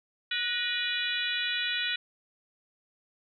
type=harmonic tone with a mistuned harmonic; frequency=490 Hz; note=B4; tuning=14 cents flat; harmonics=3 / 4 / 5 / 6 / 7 / 8; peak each=-35 / -35 / -35 / -35 / -35 / -35 dBFS; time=0.31-1.96 s; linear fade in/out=5 ms; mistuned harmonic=4; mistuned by=-70 cents; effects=none